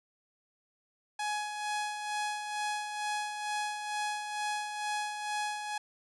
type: tone with tremolo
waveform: sawtooth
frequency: 839 Hz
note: G#5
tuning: 17 cents sharp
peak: -27 dBFS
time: 1.19-5.78 s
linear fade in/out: 5 ms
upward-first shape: sine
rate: 2.2 Hz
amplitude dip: 50%
effects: resampled to 24000 Hz